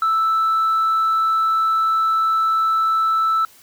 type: tone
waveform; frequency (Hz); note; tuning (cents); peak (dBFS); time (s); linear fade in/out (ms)
sine; 1318.5; E6; 0; -13; 0.02-3.45; 2
effects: tanh soft clip ceiling -13 dBFS + white hiss -49 dBFS RMS until 3.62 s